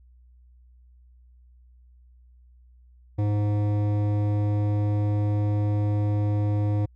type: tone with hard clipping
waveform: sine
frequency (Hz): 103.83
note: G#2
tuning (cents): 0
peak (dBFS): -23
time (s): 3.18-6.86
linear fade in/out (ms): 10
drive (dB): 13
effects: added 61 Hz sine -51 dBFS peak until 6.95 s